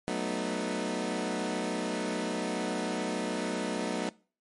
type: chord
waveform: 20% pulse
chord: B dominant seventh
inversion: second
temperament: equal with one note detuned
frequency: 185 / 220 / 246.9 / 308.3 Hz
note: F#3 / A3 / B3 / D#4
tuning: 0 / 0 / 0 / -16 cents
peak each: -31 dBFS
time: 0.08-4.09 s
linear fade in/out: 0 ms
effects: noise-tail reverb RT60 0.4 s tail -23 dB re dry + MP3 48 kbps